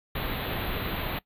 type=band-stop noise; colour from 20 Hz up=pink; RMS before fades=-31 dBFS; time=0.15-1.19 s; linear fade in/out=5 ms; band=4100 to 12000 Hz; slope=96 dB/octave; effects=noise-tail reverb RT60 0.1 s tail -19 dB re dry + resampled to 32000 Hz